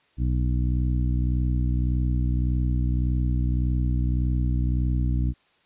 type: harmonic tone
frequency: 61.74 Hz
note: B1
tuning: in tune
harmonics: 1 / 2 / 3 / 4 / 5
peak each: -22 / -26 / -34 / -34 / -36 dBFS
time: 0.17-5.34 s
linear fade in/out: 50 ms
effects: white hiss -63 dBFS RMS until 5.65 s + resampled to 8000 Hz